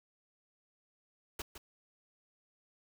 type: noise with echo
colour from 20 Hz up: pink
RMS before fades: -40 dBFS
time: 1.39-1.42 s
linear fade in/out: 5 ms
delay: 160 ms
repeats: 1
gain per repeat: -9 dB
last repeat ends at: 1.58 s
effects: none